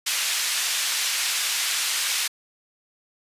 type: band-pass noise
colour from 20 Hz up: pink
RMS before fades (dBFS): -25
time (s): 0.06-2.28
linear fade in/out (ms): 10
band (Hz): 2300 to 11000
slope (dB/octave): 12
effects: resampled to 32000 Hz